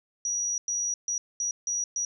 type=tone bursts at uneven times; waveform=sine; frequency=5800 Hz; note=F#8; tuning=35 cents flat; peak=-26 dBFS; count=6; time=0.25-0.58 / 0.68-0.94 / 1.08-1.18 / 1.4-1.51 / 1.67-1.84 / 1.96-2.05 s; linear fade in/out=2 ms; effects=none